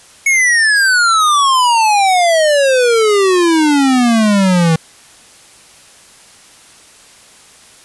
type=exponential sweep; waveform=square; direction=down; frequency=2217 to 159 Hz; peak=-9 dBFS; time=0.26-4.76 s; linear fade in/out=5 ms; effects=white hiss -42 dBFS RMS until 7.84 s + resampled to 24000 Hz

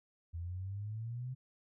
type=exponential sweep; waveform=sine; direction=up; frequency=82.41 to 130.81 Hz; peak=-38 dBFS; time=0.33-1.35 s; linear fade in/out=20 ms; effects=none

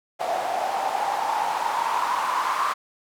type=noise with band-pass filter sweep; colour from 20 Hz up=white; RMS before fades=-25 dBFS; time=0.19-2.74 s; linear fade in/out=20 ms; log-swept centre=700 to 1100 Hz; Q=7.8; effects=none

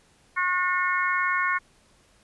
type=harmonic tone; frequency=362 Hz; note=F#4; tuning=38 cents flat; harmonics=3 / 4 / 5 / 6; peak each=-26 / -27 / -28 / -29 dBFS; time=0.36-1.59 s; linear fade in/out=20 ms; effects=pink hiss -60 dBFS RMS until 2.23 s + resampled to 24000 Hz

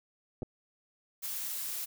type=clicks; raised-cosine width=2 ms; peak=-25 dBFS; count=2; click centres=0.422 / 0.43 s
type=noise; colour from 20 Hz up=blue; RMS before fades=-37 dBFS; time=1.22-1.86 s; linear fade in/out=20 ms
effects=none

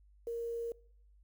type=tone with quantisation; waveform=sine; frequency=466.2 Hz; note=A#4; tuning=in tune; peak=-35 dBFS; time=0.27-0.72 s; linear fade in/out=2 ms; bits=10; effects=noise-tail reverb RT60 0.6 s tail -23 dB re dry + added 50 Hz sine -60 dBFS peak until 1.23 s

